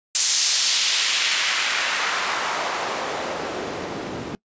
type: noise with band-pass filter sweep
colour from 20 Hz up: white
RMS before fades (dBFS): -23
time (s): 0.15-4.35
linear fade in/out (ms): 0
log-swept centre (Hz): 6700 to 220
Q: 1.1
effects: noise-tail reverb RT60 0.1 s tail -24 dB re dry + resampled to 16000 Hz